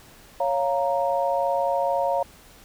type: chord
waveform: sine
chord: Bb minor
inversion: first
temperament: equal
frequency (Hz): 554.4 / 698.5 / 932.3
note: Db5 / F5 / Bb5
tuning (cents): 0 / 0 / 0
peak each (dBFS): -24 / -25 / -26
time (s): 0.4-2.23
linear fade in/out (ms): 5
effects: pink hiss -50 dBFS RMS until 2.64 s